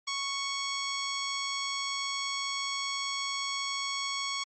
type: tone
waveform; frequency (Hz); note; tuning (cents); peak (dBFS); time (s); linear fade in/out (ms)
10% pulse; 1108.7; C#6; 0; -22; 0.07-4.44; 10
effects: MP3 32 kbps

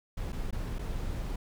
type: noise with dropouts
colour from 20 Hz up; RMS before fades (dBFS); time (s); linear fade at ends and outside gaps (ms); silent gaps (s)
brown; -34; 0.17-1.36; 5; 0.322-0.327 / 0.509-0.526 / 0.786-0.791
effects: none

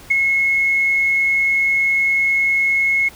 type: tone with ADSR envelope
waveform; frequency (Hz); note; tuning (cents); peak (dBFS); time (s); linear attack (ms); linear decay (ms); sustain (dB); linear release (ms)
sine; 2175; C#7; -33; -9; 0.1-3.09; 12; 14; -4; 11
effects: tanh soft clip ceiling -6 dBFS + pink hiss -42 dBFS RMS until 3.15 s

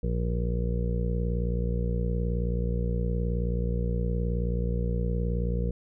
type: harmonic tone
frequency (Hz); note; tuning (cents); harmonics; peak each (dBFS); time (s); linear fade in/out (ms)
59; A#1; +22; 1 / 2 / 3 / 4 / 6 / 7 / 8 / 9; -27 / -32 / -32 / -42 / -45 / -43 / -36 / -48; 0.03-5.71; 5
effects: none

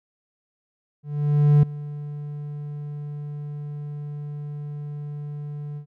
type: tone with ADSR envelope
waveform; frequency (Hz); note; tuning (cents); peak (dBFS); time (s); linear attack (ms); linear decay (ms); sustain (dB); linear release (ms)
triangle; 146.83; D3; 0; -9; 1.03-5.86; 600; 4; -19; 91
effects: none

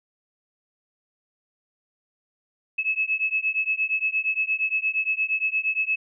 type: beating tone pair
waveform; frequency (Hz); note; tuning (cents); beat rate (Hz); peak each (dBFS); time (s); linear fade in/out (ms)
sine; 2586 / 2594.6; E7 / E7; -34 / -28; 8.6; -25; 2.78-5.96; 10
effects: none

